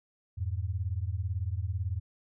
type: beating tone pair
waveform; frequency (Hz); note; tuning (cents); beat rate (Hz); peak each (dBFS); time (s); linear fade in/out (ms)
sine; 85 / 103; F2 / G#2; -46 / -14; 18; -32 / -33; 0.37-2; 20
effects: none